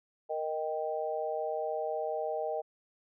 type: chord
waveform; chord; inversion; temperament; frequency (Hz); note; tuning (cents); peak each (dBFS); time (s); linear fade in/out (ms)
sine; Eb major; second; equal; 466.2 / 622.3 / 784; Bb4 / Eb5 / G5; 0 / 0 / 0; -36 / -34 / -37; 0.29-2.62; 20
effects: none